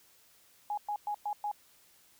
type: tone bursts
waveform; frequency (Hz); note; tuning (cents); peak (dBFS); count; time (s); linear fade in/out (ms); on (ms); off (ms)
sine; 830.6; G#5; 0; -31; 5; 0.7-1.515; 2; 75; 110
effects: white hiss -63 dBFS RMS until 2.19 s